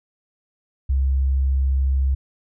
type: tone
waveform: sine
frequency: 67 Hz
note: C2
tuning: 42 cents sharp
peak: -16 dBFS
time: 0.89-2.15 s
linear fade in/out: 10 ms
effects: none